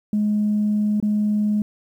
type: tone with dropouts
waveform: sine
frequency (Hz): 209.9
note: G#3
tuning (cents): +19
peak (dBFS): -16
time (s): 0.13-1.62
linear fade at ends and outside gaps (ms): 2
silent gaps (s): 1.001-1.026
effects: tanh soft clip ceiling -13 dBFS + 9-bit